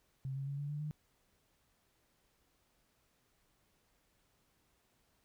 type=tone with pitch steps; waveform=sine; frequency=133.6 / 136.96 / 140.4 / 143.94 / 147.56 / 151.27 Hz; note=C3 / C#3 / C#3 / D3 / D3 / D#3; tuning=+36 / -20 / +22 / -34 / +9 / -48 cents; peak=-37 dBFS; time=0.25-0.91 s; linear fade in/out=0 ms; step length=110 ms; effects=pink hiss -75 dBFS RMS until 5.24 s